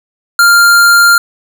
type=tone; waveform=square; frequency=1396.9 Hz; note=F6; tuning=in tune; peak=-4 dBFS; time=0.39-1.18 s; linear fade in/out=2 ms; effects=none